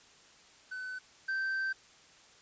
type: tone pair in turn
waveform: triangle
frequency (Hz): 1511 / 1557.1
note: F#6 / G6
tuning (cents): +36 / -12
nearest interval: minor second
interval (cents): 52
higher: second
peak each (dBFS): -36 / -29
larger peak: second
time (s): 0.71-0.99 / 1.28-1.73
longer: second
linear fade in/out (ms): 10
effects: white hiss -59 dBFS RMS until 2.41 s + resampled to 16000 Hz

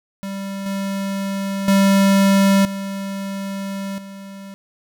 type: tone with level steps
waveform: square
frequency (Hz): 196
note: G3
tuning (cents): 0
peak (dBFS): -26 / -22 / -12 / -25 / -34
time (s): 0.23-4.54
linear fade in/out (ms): 0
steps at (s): 0.66 / 1.68 / 2.65 / 3.98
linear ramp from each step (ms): 2
effects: none

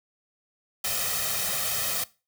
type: noise with comb filter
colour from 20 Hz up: white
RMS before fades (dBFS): -28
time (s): 0.84-2.04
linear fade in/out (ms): 5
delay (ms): 1.6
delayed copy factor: +0.8
effects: noise-tail reverb RT60 0.3 s tail -20 dB re dry + high-pass 60 Hz 12 dB/octave

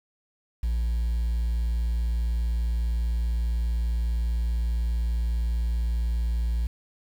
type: tone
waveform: sine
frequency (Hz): 57.6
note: A#1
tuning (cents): -20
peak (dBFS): -20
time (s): 0.63-6.67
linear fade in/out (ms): 5
effects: tanh soft clip ceiling -22 dBFS + 8-bit

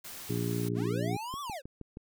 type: noise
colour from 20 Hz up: white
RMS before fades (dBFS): -44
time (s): 0.04-0.69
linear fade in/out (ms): 10
type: harmonic tone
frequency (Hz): 58.3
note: A#1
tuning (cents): +1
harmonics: 2 / 3 / 4 / 5 / 6 / 7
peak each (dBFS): -33 / -35 / -41 / -37 / -40 / -37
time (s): 0.29-1.17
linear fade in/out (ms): 10
type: linear two-way sweep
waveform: square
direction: up then down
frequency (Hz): 172.3 to 1174.7 to 489.6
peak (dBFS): -37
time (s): 0.74-1.62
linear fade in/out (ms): 50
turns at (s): 1.41
type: click train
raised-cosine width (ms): 3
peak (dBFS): -29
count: 5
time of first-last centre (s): 1.34-1.971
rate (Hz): 6.34
effects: none

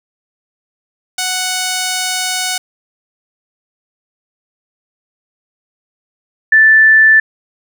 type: tone pair in turn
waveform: 5% pulse / sine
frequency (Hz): 740 / 1760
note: F#5 / A6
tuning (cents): 0 / 0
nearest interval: octave + minor third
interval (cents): 1500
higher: second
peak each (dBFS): -4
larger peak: neither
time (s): 1.18-2.58 / 6.52-7.2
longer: first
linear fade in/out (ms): 5
effects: none

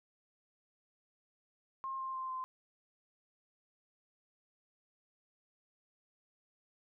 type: tone with pitch steps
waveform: sine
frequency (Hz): 1066 / 1056.2 / 1046.5 / 1036.9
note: C6 / C6 / C6 / C6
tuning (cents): +32 / +16 / 0 / -16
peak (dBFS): -37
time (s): 1.84-2.44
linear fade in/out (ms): 0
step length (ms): 150
effects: none

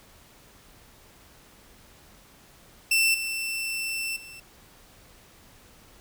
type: tone with level steps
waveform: sawtooth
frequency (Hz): 2679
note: E7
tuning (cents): +27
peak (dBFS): -16 / -25 / -39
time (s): 2.91-4.4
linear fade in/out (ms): 5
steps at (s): 3.14 / 4.16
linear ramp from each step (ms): 5
effects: pink hiss -54 dBFS RMS until 6 s

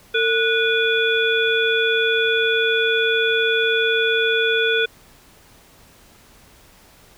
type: harmonic tone with a mistuned harmonic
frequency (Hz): 490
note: B4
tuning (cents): -14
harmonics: 1 / 3 / 5 / 7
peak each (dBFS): -20 / -20 / -24 / -23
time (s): 0.14-4.86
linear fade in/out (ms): 10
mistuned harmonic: 1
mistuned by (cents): -140
effects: pink hiss -50 dBFS RMS until 7.17 s

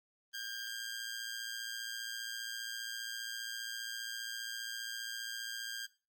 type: tone with amplitude modulation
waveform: 15% pulse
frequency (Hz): 1600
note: G6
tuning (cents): +35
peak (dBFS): -30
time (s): 0.33-5.87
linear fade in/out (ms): 20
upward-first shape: sine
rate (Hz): 115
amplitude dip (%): 65
effects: noise-tail reverb RT60 0.3 s tail -17 dB re dry + Opus 32 kbps

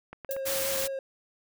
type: click train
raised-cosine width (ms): 0.5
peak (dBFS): -26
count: 4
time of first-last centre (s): 0.13-0.483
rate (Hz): 8.51
type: tone with vibrato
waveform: triangle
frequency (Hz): 540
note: C#5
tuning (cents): -45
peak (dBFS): -29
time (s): 0.29-0.99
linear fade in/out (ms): 2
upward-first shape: triangle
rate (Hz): 5.5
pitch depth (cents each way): 18
type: noise with exponential decay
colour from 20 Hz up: violet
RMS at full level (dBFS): -31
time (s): 0.31-0.41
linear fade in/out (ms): 0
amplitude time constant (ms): 20
type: noise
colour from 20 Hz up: white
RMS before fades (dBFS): -31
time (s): 0.45-0.88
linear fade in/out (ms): 20
effects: none

